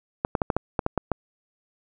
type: clicks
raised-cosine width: 1 ms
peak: -8 dBFS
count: 9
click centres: 0.249 / 0.352 / 0.418 / 0.502 / 0.566 / 0.792 / 0.864 / 0.977 / 1.117 s
effects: none